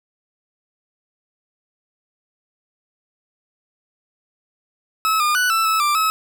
40% pulse tone with pitch steps, 1295 / 1211 / 1483 / 1326 / 1303 / 1182 / 1289 Hz, E6 / D#6 / F#6 / E6 / E6 / D6 / E6, -31 / -47 / +4 / +10 / -20 / +11 / -39 cents, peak -15 dBFS, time 5.05-6.1 s, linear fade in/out 0 ms, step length 150 ms, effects none

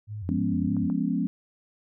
sine tone with vibrato, 97.5 Hz, G2, 9 cents flat, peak -32 dBFS, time 0.07-0.9 s, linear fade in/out 50 ms, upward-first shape square, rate 3.3 Hz, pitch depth 140 cents each way
sine chord, C# dominant seventh, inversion first, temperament equal, 174.61 / 207.7 / 246.9 / 277.2 Hz, E#3 / G#3 / B3 / C#4, 0 / 0 / 0 / 0 cents, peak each -29 dBFS, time 0.29-1.27 s, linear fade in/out 0 ms
clicks, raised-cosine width 1 ms, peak -32 / -28 dBFS, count 2, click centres 0.767 / 0.9 s
effects none

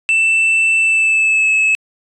triangle tone with pitch glide, 2660 to 2593 Hz, E7 to E7, +15 to -29 cents, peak -9 dBFS, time 0.09-1.75 s, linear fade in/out 0 ms, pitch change -44 cents, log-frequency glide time 0.79-1.51 s, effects resampled to 24000 Hz

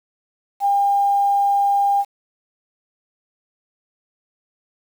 sine tone with quantisation, 802 Hz, G5, 39 cents sharp, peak -14 dBFS, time 0.6-2.05 s, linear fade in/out 50 ms, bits 7, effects none

